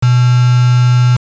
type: tone with quantisation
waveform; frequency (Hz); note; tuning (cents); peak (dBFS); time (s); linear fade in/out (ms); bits
sine; 123.4; B2; -1; -6; 0.02-1.17; 10; 3
effects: resampled to 16000 Hz